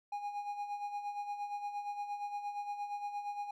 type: tone with tremolo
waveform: triangle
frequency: 820 Hz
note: G#5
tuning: 22 cents flat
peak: -33 dBFS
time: 0.12-3.51 s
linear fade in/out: 5 ms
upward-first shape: sine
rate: 8.6 Hz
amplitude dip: 60%
effects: none